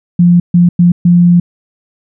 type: tone bursts at uneven times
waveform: sine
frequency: 174.61 Hz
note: F3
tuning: in tune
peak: -3 dBFS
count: 4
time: 0.19-0.4 / 0.54-0.69 / 0.79-0.92 / 1.05-1.4 s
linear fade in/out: 5 ms
effects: none